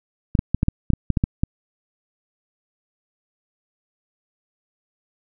clicks, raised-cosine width 5 ms, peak -5 dBFS, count 11, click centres 0.352 / 0.391 / 0.546 / 0.631 / 0.684 / 0.903 / 0.935 / 1.103 / 1.172 / 1.239 / 1.435 s, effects none

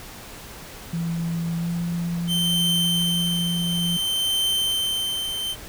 sine tone with pitch glide, 167.6 to 171.02 Hz, E3 to F3, +29 to -36 cents, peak -23 dBFS, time 0.93-3.97 s, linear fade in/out 5 ms, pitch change +35 cents, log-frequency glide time 1.6-1.68 s
45% pulse tone with tremolo, 3104 Hz, G7, 18 cents flat, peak -19 dBFS, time 2.27-5.56 s, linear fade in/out 50 ms, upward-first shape triangle, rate 0.57 Hz, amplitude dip 55%
effects pink hiss -40 dBFS RMS until 5.68 s

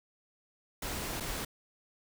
pink noise with dropouts, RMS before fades -37 dBFS, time 0.82-1.45 s, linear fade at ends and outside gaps 5 ms, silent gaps 1.201-1.205 s, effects none

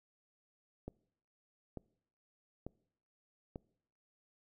click train, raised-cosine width 2 ms, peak -29 dBFS, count 4, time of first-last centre 0.88-3.559 s, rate 1.12 Hz, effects noise-tail reverb RT60 0.7 s tail -24 dB re dry

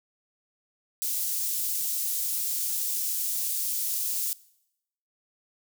white high-pass noise, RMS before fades -29 dBFS, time 1.02-4.33 s, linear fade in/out 0 ms, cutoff 6500 Hz, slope 12 dB/octave, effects noise-tail reverb RT60 0.8 s tail -21 dB re dry

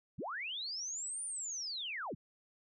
sine linear two-way sweep, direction up then down, 70.6 to 9397 to 70.6 Hz, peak -38 dBFS, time 0.18-2.15 s, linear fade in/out 10 ms, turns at 1.24 s, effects none

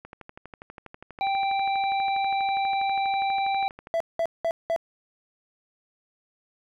click train, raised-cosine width 0.5 ms, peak -26 dBFS, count 48, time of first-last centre 0.05-3.871 s, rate 12.3 Hz
harmonic tone, 784 Hz, G5, in tune, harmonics 1 / 3 / 5, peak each -23 / -33 / -37 dBFS, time 1.21-3.68 s, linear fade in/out 0 ms
triangle tone bursts, 665 Hz, E5, 15 cents sharp, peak -20 dBFS, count 4, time 3.94-4.762 s, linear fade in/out 0 ms, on 63 ms, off 190 ms
effects none

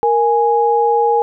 sine tone pair together, 466.2 / 830.6 Hz, A#4 / G#5, 0 / 0 cents, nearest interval minor seventh, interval 1000 cents, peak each -14 / -13 dBFS, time 0.03-1.22 s, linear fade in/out 0 ms, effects none

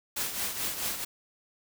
white noise with tremolo, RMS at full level -30 dBFS, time 0.16-1.05 s, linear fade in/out 10 ms, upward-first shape triangle, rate 4.6 Hz, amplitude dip 65%, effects none

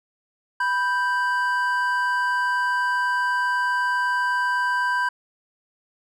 triangle tone pair together, 987.8 / 1568 Hz, B5 / G6, 0 / 0 cents, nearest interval minor sixth, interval 800 cents, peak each -21 dBFS, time 0.6-5.09 s, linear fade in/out 5 ms, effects none

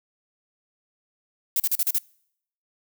violet noise bursts, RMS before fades -22 dBFS, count 6, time 1.56-1.984 s, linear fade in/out 2 ms, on 39 ms, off 38 ms, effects noise-tail reverb RT60 0.7 s tail -26 dB re dry

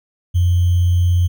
sine tone with sample-and-hold, 88.3 Hz, F2, 20 cents sharp, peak -11 dBFS, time 0.34-1.28 s, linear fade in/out 20 ms, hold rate 3150 Hz, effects none

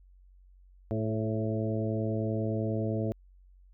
harmonic tone with a mistuned harmonic, 110 Hz, A2, in tune, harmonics 1 / 2 / 3 / 4 / 5 / 6, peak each -31 / -34 / -36 / -37 / -38 / -39 dBFS, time 0.91-3.12 s, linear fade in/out 0 ms, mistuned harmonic 4, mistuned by -28 cents, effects added 46 Hz sine -54 dBFS peak until 3.73 s

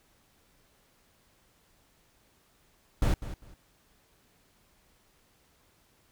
brown noise with echo, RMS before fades -24 dBFS, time 3.02-3.14 s, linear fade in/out 2 ms, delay 200 ms, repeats 2, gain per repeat -13 dB, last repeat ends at 3.54 s, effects pink hiss -66 dBFS RMS until 6.11 s

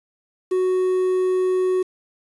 triangle tone with quantisation, 370 Hz, F#4, in tune, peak -15 dBFS, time 0.51-1.83 s, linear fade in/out 10 ms, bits 7, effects resampled to 24000 Hz

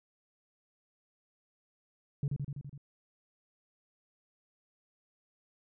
sine tone with echo, 141.2 Hz, C#3, 32 cents sharp, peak -26 dBFS, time 2.23-2.28 s, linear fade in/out 2 ms, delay 83 ms, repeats 6, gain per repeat -3 dB, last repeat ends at 2.778 s, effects tanh soft clip ceiling -27 dBFS

